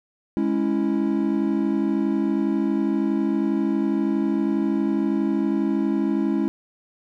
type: chord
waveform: triangle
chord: C# minor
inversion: second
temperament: equal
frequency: 207.7 / 277.2 / 329.6 Hz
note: G#3 / C#4 / E4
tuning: 0 / 0 / 0 cents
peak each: -22 dBFS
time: 0.37-6.48 s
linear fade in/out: 0 ms
effects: none